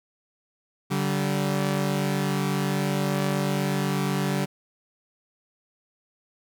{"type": "tone pair together", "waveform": "sawtooth", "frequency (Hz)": [143.99, 192.2], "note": ["D3", "G3"], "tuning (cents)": [-34, -34], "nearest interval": "perfect fourth", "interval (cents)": 500, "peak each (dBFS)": -22, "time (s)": [0.9, 4.46], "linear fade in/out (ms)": 20, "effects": []}